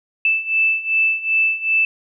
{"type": "beating tone pair", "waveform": "sine", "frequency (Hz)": [2637, 2639.6], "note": ["E7", "E7"], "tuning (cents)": [0, 2], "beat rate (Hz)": 2.6, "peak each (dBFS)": [-20, -17], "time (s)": [0.25, 1.85], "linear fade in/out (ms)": 2, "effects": []}